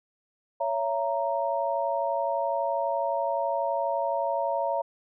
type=chord; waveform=sine; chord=A# diminished; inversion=first; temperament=just; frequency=559.4 / 671.3 / 932.3 Hz; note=C#5 / E5 / A#5; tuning=+16 / +31 / 0 cents; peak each=-29 dBFS; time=0.6-4.82 s; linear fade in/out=10 ms; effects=none